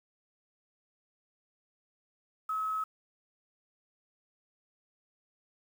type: tone with quantisation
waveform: sine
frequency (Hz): 1285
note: E6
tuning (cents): -45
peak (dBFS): -30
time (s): 2.49-2.84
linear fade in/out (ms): 5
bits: 9
effects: none